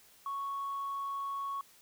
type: tone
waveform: sine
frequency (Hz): 1108.7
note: C#6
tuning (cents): 0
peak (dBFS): -33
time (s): 0.26-1.61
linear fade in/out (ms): 2
effects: tanh soft clip ceiling -31 dBFS + white hiss -61 dBFS RMS until 1.81 s